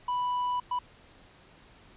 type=tone bursts at uneven times; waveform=triangle; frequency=987.8 Hz; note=B5; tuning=in tune; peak=-25 dBFS; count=2; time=0.08-0.6 / 0.71-0.79 s; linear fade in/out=5 ms; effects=pink hiss -56 dBFS RMS until 1.96 s + resampled to 8000 Hz